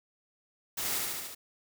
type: noise with echo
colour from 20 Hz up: white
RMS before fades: -34 dBFS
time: 0.77-0.99 s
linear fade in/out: 10 ms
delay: 72 ms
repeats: 5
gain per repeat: -2 dB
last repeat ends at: 1.35 s
effects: none